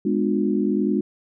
sine chord, G# diminished seventh, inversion none, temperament just, 207.7 / 249.2 / 299 / 358.8 Hz, G#3 / B3 / D4 / F4, 0 / +16 / +31 / +47 cents, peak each -22 / -26 / -24 / -25 dBFS, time 0.05-1.01 s, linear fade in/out 5 ms, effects none

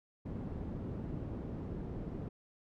white low-pass noise, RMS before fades -41 dBFS, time 0.25-2.29 s, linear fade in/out 10 ms, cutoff 230 Hz, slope 12 dB/octave, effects none

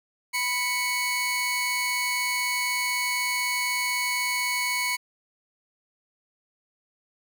sawtooth tone pair together, 990 / 2222 Hz, B5 / C#7, +4 / +4 cents, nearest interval octave + major second, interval 1400 cents, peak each -27 / -22 dBFS, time 0.33-4.97 s, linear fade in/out 20 ms, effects none

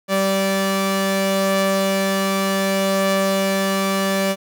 sawtooth tone pair together, 194.22 / 582 Hz, G3 / D5, -16 / -16 cents, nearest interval octave + perfect fifth, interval 1900 cents, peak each -16 dBFS, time 0.08-4.36 s, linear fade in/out 50 ms, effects none

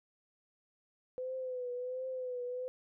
sine tone with vibrato, 505 Hz, B4, 39 cents sharp, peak -36 dBFS, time 1.18-2.68 s, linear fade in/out 0 ms, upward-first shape triangle, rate 1.4 Hz, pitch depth 58 cents each way, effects none

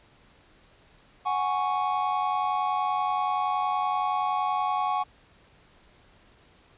triangle chord, F# suspended second, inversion none, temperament equal, 740 / 830.6 / 1108.7 Hz, F#5 / G#5 / C#6, 0 / 0 / 0 cents, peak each -27 / -27 / -26 dBFS, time 1.25-5.04 s, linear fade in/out 20 ms, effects pink hiss -58 dBFS RMS until 6.77 s + resampled to 8000 Hz

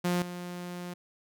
sawtooth tone with level steps, 177.1 Hz, F3, 24 cents sharp, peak -22 / -33 dBFS, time 0.04-0.94 s, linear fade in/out 10 ms, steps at 0.22 s, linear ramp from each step 2 ms, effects none

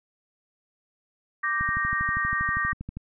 sine chord, G minor, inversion second, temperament equal, 1174.7 / 1568 / 1864.7 Hz, D6 / G6 / Bb6, 0 / 0 / 0 cents, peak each -28 / -31 / -26 dBFS, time 1.43-2.73 s, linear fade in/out 10 ms
click train, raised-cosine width 5 ms, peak -22 dBFS, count 18, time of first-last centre 1.61-2.97 s, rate 12.5 Hz
effects none

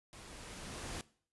pink noise with level ramp, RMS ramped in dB -53 to -42 dBFS, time 0.13-1.01 s, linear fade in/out 0 ms, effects noise-tail reverb RT60 0.5 s tail -20 dB re dry + resampled to 24000 Hz

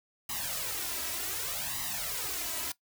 white noise with flanger, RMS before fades -35 dBFS, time 0.29-2.72 s, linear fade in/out 5 ms, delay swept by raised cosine 1 to 3.1 ms, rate 0.66 Hz, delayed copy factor +0.9, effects noise-tail reverb RT60 0.1 s tail -18 dB re dry

